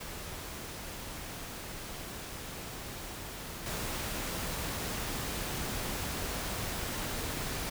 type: noise with level steps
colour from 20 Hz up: pink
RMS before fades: -42 / -36 dBFS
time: 0-7.7 s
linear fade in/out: 10 ms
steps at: 3.66 s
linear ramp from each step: 2 ms
effects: none